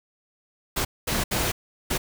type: noise bursts at uneven times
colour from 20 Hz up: pink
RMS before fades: -25 dBFS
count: 4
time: 0.76-0.85 / 1.07-1.24 / 1.31-1.52 / 1.9-1.98 s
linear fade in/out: 10 ms
effects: none